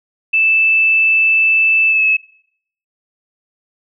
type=tone with pitch glide; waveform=sine; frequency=2637 to 2593 Hz; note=E7 to E7; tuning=0 to -29 cents; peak=-10 dBFS; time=0.33-2.17 s; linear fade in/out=10 ms; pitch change=-29 cents; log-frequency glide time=1.88-2.03 s; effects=noise-tail reverb RT60 0.7 s tail -21 dB re dry